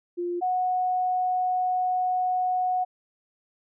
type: tone pair in turn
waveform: sine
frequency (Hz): 350.3 / 734.2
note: F4 / F#5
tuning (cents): +5 / -14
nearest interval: octave + minor second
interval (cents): 1281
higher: second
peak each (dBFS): -26 / -22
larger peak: second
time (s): 0.17-0.41 / 0.41-2.85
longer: second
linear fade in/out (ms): 20
effects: none